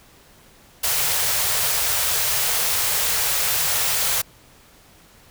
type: band-stop noise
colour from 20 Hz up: white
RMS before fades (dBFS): -21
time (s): 0.83-4.22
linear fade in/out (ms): 10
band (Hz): 160 to 420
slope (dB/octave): 48
effects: pink hiss -51 dBFS RMS until 5.3 s